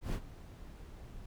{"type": "noise with ADSR envelope", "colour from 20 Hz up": "brown", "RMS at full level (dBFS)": -33, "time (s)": [0.01, 1.26], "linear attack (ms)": 120, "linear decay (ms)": 67, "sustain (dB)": -16, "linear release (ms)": 4, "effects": []}